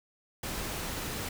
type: noise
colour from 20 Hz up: pink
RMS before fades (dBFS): -36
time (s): 0.43-1.29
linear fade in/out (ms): 5
effects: none